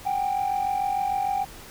sine tone pair together, 757 / 803.7 Hz, F#5 / G5, +39 / +43 cents, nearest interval minor second, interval 104 cents, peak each -25 / -23 dBFS, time 0.05-1.45 s, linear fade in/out 20 ms, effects tanh soft clip ceiling -19 dBFS + pink hiss -44 dBFS RMS until 1.7 s

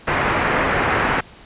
white low-pass noise, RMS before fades -19 dBFS, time 0.07-1.21 s, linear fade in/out 10 ms, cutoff 2000 Hz, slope 24 dB/octave, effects pink hiss -44 dBFS RMS until 1.45 s + resampled to 8000 Hz

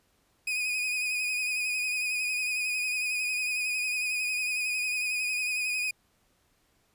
40% pulse tone with vibrato, 2489 Hz, D#7, in tune, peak -27 dBFS, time 0.47-5.91 s, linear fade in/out 5 ms, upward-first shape triangle, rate 11 Hz, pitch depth 45 cents each way, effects pink hiss -69 dBFS RMS until 6.94 s + resampled to 32000 Hz

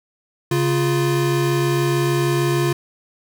square tone pair together, 138.58 / 349.2 Hz, C#3 / F4, 0 / 0 cents, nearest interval octave + major third, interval 1600 cents, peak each -20 dBFS, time 0.51-2.73 s, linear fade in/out 5 ms, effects none

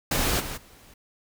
pink noise with level steps, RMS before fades -24 / -34 / -52 dBFS, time 0.11-0.94 s, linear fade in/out 5 ms, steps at 0.39 / 0.56 s, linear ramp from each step 20 ms, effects none

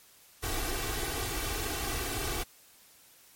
pink noise with comb filter, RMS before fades -33 dBFS, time 0.42-2.44 s, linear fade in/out 20 ms, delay 2.6 ms, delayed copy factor +0.8, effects white hiss -58 dBFS RMS until 3.35 s + MP3 64 kbps

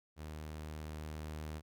sawtooth tone with level ramp, 77 Hz, D#2, 17 cents flat, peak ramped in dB -40 to -37 dBFS, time 0.16-1.62 s, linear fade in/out 50 ms, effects none

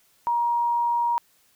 sine tone, 947 Hz, A#5, 27 cents sharp, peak -20 dBFS, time 0.27-1.18 s, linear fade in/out 0 ms, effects white hiss -62 dBFS RMS until 1.55 s

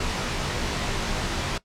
pink noise with comb filter, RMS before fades -27 dBFS, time 0-1.58 s, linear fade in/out 5 ms, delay 19 ms, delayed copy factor -0.8, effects noise-tail reverb RT60 0.1 s tail -18 dB re dry + low-pass 6000 Hz 12 dB/octave

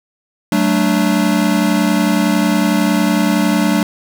square chord, D major, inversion first, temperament equal with one note detuned, 189.1 / 220 / 293.7 Hz, F#3 / A3 / D4, +38 / 0 / 0 cents, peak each -17 dBFS, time 0.52-3.83 s, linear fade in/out 2 ms, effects none

